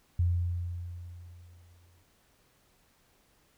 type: tone with exponential decay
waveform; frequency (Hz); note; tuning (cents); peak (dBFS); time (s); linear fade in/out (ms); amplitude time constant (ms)
sine; 87.31; F2; 0; -22; 0.19-2.03; 5; 400
effects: pink hiss -67 dBFS RMS until 3.57 s